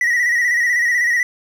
triangle tone with vibrato, 1924 Hz, B6, 46 cents flat, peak -12 dBFS, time 0.01-1.23 s, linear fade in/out 2 ms, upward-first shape square, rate 16 Hz, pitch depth 45 cents each way, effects none

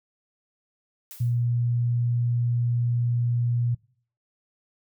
blue noise with exponential decay, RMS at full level -39 dBFS, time 1.11-1.46 s, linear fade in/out 0 ms, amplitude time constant 76 ms
sine tone, 119.9 Hz, A#2, 49 cents sharp, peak -21 dBFS, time 1.2-3.75 s, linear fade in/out 10 ms
effects noise-tail reverb RT60 0.5 s tail -23 dB re dry

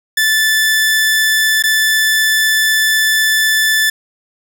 sawtooth tone with dropouts, 1752 Hz, A6, 8 cents flat, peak -7 dBFS, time 0.17-3.9 s, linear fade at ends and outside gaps 5 ms, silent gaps 1.625-1.637 s, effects none

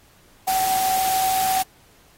sine tone in noise, 758 Hz, F#5, 42 cents sharp, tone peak -19 dBFS, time 0.47-1.63 s, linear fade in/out 10 ms, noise white, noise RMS -27 dBFS, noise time 0.47-1.63 s, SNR +5 dB, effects pink hiss -55 dBFS RMS until 2.17 s + AAC 48 kbps

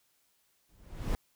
brown noise with exponential growth, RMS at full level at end -27 dBFS, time 0.69-1.15 s, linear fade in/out 0 ms, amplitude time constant 100 ms, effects white hiss -72 dBFS RMS until 1.35 s

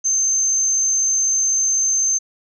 sine tone, 6272 Hz, G8, in tune, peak -15 dBFS, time 0.04-2.19 s, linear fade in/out 20 ms, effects none

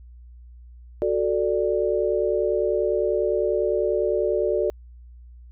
sine chord, D major, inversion first, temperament equal, 370 / 440 / 587.3 Hz, F#4 / A4 / D5, 0 / 0 / 0 cents, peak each -24 dBFS, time 1.02-4.7 s, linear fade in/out 0 ms, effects added 60 Hz sine -42 dBFS peak until 5.51 s

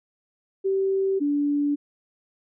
sine tone pair in turn, 386.8 / 289.3 Hz, G4 / D4, -23 / -26 cents, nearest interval perfect fourth, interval 503 cents, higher first, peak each -20 dBFS, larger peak neither, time 0.64-1.2 / 1.2-1.76 s, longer neither, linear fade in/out 20 ms, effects none

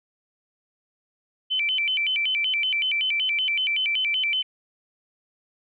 sine tone with vibrato, 2668 Hz, E7, 20 cents sharp, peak -21 dBFS, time 1.5-4.43 s, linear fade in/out 20 ms, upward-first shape square, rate 5.3 Hz, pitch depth 230 cents each way, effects none

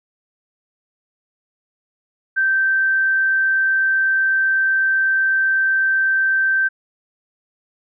sine tone, 1558 Hz, G6, 11 cents flat, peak -14 dBFS, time 2.36-6.69 s, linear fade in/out 20 ms, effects none

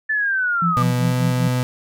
sine linear sweep, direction down, 1760 to 1188 Hz, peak -17 dBFS, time 0.09-0.83 s, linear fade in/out 10 ms
sine tone with tremolo, 171.2 Hz, F3, 34 cents flat, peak -17 dBFS, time 0.62-1.48 s, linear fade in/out 2 ms, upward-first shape sine, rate 5.1 Hz, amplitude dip 90%
35% pulse tone with pitch glide, 123.8 to 125.67 Hz, B2 to B2, +5 to +31 cents, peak -16 dBFS, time 0.77-1.63 s, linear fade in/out 0 ms, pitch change +26 cents, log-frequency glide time 0.99-1.13 s
effects none

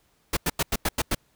pink noise bursts, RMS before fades -24 dBFS, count 7, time 0.33-1.149 s, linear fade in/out 5 ms, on 39 ms, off 91 ms, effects pink hiss -66 dBFS RMS until 1.35 s

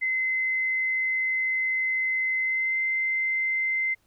sine tone with pitch glide, 2054 to 2075 Hz, C7 to C7, -33 to -15 cents, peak -23 dBFS, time 0.01-3.95 s, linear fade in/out 20 ms, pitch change +18 cents, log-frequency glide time 2.41-2.78 s, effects pink hiss -68 dBFS RMS until 4.06 s

